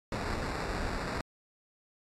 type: noise with sample-and-hold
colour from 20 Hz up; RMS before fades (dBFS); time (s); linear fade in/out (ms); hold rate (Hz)
pink; -34; 0.12-1.21; 2; 3150
effects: low-pass 7000 Hz 12 dB/octave + MP3 96 kbps